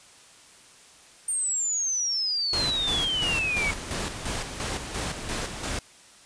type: exponential sweep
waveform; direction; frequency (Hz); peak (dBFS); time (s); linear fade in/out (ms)
sine; down; 8870 to 2219; -24; 1.28-3.71; 5
type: noise with tremolo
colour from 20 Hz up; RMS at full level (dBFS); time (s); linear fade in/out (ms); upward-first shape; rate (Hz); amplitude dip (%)
pink; -30; 2.53-5.79; 2; square; 2.9; 50
effects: white hiss -52 dBFS RMS until 6.25 s + resampled to 22050 Hz